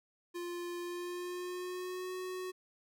square tone with pitch glide, 349.4 to 368.9 Hz, F4 to F#4, +1 to -5 cents, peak -39 dBFS, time 0.34-2.52 s, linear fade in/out 20 ms, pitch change +94 cents, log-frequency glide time 0.8-2.13 s, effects none

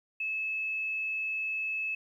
sine tone, 2600 Hz, E7, 24 cents flat, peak -30 dBFS, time 0.2-1.95 s, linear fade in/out 5 ms, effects 11-bit

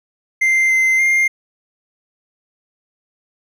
triangle tone with pitch steps, 2088 / 2072 / 2112 Hz, C7 / C7 / C7, -4 / -17 / +16 cents, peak -10 dBFS, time 0.41-1.28 s, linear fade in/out 10 ms, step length 290 ms, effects none

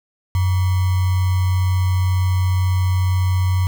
sine tone with sample-and-hold, 92.2 Hz, F#2, 6 cents flat, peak -14 dBFS, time 0.35-3.67 s, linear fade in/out 0 ms, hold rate 1050 Hz, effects none

